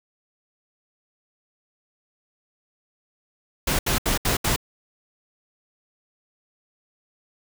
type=noise bursts; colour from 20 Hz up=pink; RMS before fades=-22 dBFS; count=5; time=3.67-4.562 s; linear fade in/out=5 ms; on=120 ms; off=73 ms; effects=none